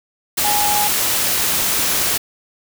sine tone in noise, 830.6 Hz, G#5, in tune, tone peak -18 dBFS, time 0.44-0.88 s, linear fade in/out 10 ms, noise white, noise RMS -18 dBFS, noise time 0.37-2.18 s, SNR -3 dB, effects none

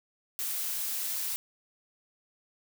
blue noise, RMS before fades -33 dBFS, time 0.39-1.36 s, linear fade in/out 0 ms, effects none

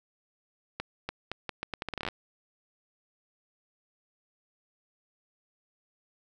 accelerating click train, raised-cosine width 0.3 ms, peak -17 dBFS, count 16, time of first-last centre 0.8-2.086 s, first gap 290 ms, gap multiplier 0.78, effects none

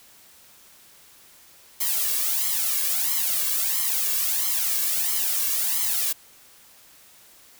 blue noise with flanger, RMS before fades -24 dBFS, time 1.8-6.13 s, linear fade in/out 10 ms, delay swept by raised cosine 0.95 to 1.82 ms, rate 1.5 Hz, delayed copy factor +1, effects white hiss -52 dBFS RMS until 7.59 s

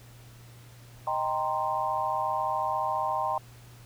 sine chord, C minor seventh, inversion first, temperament equal, 622.3 / 784 / 932.3 / 1046.5 Hz, Eb5 / G5 / Bb5 / C6, 0 / 0 / 0 / 0 cents, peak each -34 / -31 / -31 / -31 dBFS, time 1.07-3.38 s, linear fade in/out 2 ms, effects added 119 Hz sine -49 dBFS peak until 3.85 s + pink hiss -55 dBFS RMS until 3.85 s

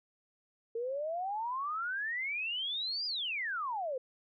sine exponential two-way sweep, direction up then down, 450.3 to 4978 to 492.7 Hz, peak -33 dBFS, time 0.75-3.98 s, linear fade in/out 5 ms, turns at 3.06 s, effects none

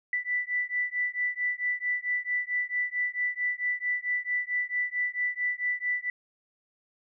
sine beating tone pair, 1975.5 / 1980 Hz, B6 / B6, 0 / +4 cents, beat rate 4.5 Hz, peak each -30 dBFS, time 0.13-6.1 s, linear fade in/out 2 ms, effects none

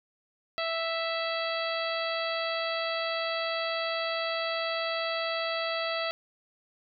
harmonic tone with a mistuned harmonic, 659.3 Hz, E5, in tune, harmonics 1 / 2 / 3 / 4 / 5 / 6 / 7, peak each -32 / -35 / -37 / -38 / -39 / -40 / -40 dBFS, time 0.58-6.11 s, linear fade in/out 0 ms, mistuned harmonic 7, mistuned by -18 cents, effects none

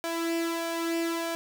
sawtooth tone with flanger, 333.2 Hz, E4, 19 cents sharp, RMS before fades -30 dBFS, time 0.04-1.35 s, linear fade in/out 0 ms, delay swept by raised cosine 1.7 to 2.62 ms, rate 1.6 Hz, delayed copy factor +0.55, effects none

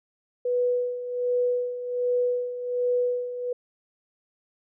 sine tone with tremolo, 492.2 Hz, B4, 6 cents flat, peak -20 dBFS, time 0.45-3.53 s, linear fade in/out 5 ms, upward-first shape sine, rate 1.3 Hz, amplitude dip 70%, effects none

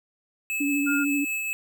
square tone with tremolo, 2600 Hz, E7, 24 cents flat, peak -26 dBFS, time 0.5-1.53 s, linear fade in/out 0 ms, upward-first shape triangle, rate 5.1 Hz, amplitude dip 30%
sine tone with vibrato, 284.6 Hz, C#4, 46 cents sharp, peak -23 dBFS, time 0.6-1.25 s, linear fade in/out 10 ms, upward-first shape triangle, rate 13 Hz, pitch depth 37 cents each way
sine tone, 1417 Hz, F6, 25 cents sharp, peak -26 dBFS, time 0.86-1.05 s, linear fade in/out 20 ms
effects none

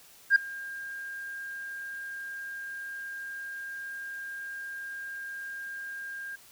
sine tone with ADSR envelope, 1607 Hz, G6, 43 cents sharp, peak -12 dBFS, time 0.3-6.36 s, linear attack 58 ms, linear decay 5 ms, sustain -24 dB, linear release 10 ms, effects tanh soft clip ceiling -14 dBFS + white hiss -55 dBFS RMS until 6.51 s

